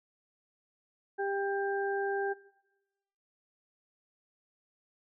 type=harmonic tone; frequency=396.5 Hz; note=G4; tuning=20 cents sharp; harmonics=1 / 2 / 4; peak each=-32 / -35 / -38 dBFS; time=1.18-2.34 s; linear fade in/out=20 ms; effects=noise-tail reverb RT60 1.0 s tail -21 dB re dry